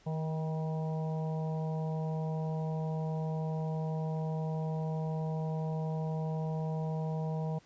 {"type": "harmonic tone with a mistuned harmonic", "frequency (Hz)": 158.1, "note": "D#3", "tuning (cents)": 28, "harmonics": [1, 3, 4, 5, 6], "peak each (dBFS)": [-32, -42, -44, -46, -48], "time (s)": [0.06, 7.59], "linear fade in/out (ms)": 10, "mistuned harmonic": 6, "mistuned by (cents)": 26, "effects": ["pink hiss -63 dBFS RMS until 7.65 s", "resampled to 16000 Hz"]}